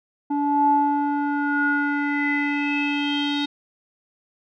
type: tone with low-pass filter sweep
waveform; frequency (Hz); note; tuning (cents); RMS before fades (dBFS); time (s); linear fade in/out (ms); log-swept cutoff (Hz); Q
square; 288.2; D4; -33; -22; 0.3-3.46; 10; 710 to 3700; 7.6
effects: none